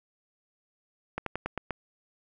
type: slowing click train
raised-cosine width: 0.5 ms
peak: -16 dBFS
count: 6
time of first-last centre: 1.18-1.707 s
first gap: 83 ms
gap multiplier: 1.12
effects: none